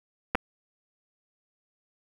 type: clicks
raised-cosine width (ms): 0.5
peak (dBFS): -10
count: 2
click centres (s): 0.349 / 0.353
effects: 7-bit